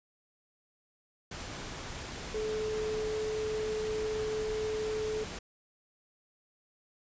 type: tone in noise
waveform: sine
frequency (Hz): 431.8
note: A4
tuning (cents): -33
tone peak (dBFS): -31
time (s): 2.34-5.24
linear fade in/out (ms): 5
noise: pink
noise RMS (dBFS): -41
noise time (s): 1.31-5.39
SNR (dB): +7
effects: resampled to 16000 Hz